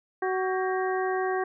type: harmonic tone with a mistuned harmonic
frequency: 374.6 Hz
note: F#4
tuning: 21 cents sharp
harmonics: 1 / 2 / 3 / 4 / 5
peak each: -27 / -30 / -35 / -36 / -37 dBFS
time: 0.22-1.44 s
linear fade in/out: 5 ms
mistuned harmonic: 4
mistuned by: +100 cents
effects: none